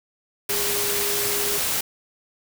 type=tone in noise; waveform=sine; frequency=409.2 Hz; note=G#4; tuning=26 cents flat; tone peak=-29 dBFS; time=0.49-1.58 s; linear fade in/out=5 ms; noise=white; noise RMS=-24 dBFS; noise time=0.49-1.81 s; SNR=-8 dB; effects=none